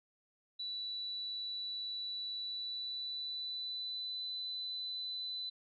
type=tone with pitch glide; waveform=sine; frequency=3951 to 4004 Hz; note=B7 to B7; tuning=0 to +23 cents; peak=-38 dBFS; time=0.59-5.5 s; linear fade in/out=10 ms; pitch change=+23 cents; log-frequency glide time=2.37-4.26 s; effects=none